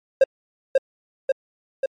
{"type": "tone with echo", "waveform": "triangle", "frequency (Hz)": 535, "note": "C5", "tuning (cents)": 38, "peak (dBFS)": -7, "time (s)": [0.21, 0.24], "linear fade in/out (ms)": 5, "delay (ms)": 540, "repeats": 3, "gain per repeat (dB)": -3, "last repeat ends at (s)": 1.86, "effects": ["MP3 48 kbps"]}